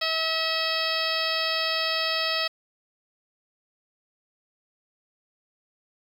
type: harmonic tone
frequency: 645 Hz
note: E5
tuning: 38 cents flat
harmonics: 1 / 2 / 3 / 4 / 5 / 6 / 7 / 8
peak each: -32 / -32 / -32 / -32 / -32 / -32 / -32 / -32 dBFS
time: 0.01-2.48 s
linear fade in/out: 10 ms
effects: 8-bit